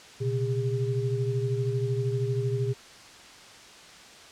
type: tone cluster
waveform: sine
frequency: 121.4 / 134.2 / 404.6 Hz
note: B2 / C3 / G#4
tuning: -29 / +44 / -45 cents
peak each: -27 / -32 / -30 dBFS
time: 0.2-2.74 s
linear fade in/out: 20 ms
effects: white hiss -48 dBFS RMS until 4.31 s + low-pass 6000 Hz 12 dB/octave